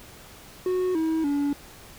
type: tone with pitch steps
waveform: triangle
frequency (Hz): 367.1 / 321 / 285.9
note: F#4 / E4 / D4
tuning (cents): -14 / -46 / -46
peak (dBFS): -20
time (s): 0.66-1.53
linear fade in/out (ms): 2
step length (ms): 290
effects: pink hiss -47 dBFS RMS until 1.98 s